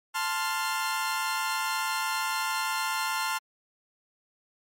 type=chord; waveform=sawtooth; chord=F major; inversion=first; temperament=equal; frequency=880 / 1046.5 / 1396.9 Hz; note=A5 / C6 / F6; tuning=0 / 0 / 0 cents; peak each=-28 dBFS; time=0.14-3.39 s; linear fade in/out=20 ms; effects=MP3 64 kbps